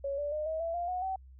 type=tone with pitch steps; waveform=sine; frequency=556 / 581.6 / 608.4 / 636.5 / 665.8 / 696.5 / 728.6 / 762.2 Hz; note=C#5 / D5 / D#5 / D#5 / E5 / F5 / F#5 / G5; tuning=+5 / -17 / -39 / +39 / +17 / -5 / -27 / -49 cents; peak=-31 dBFS; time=0.04-1.16 s; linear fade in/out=5 ms; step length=140 ms; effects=added 65 Hz sine -50 dBFS peak until 1.39 s